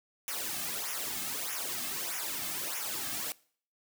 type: noise with flanger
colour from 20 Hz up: white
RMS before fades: -36 dBFS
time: 0.28-3.32 s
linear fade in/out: 0 ms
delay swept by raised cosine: 0.23 to 2.13 ms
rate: 1.6 Hz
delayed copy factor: -0.8
effects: noise-tail reverb RT60 0.5 s tail -22 dB re dry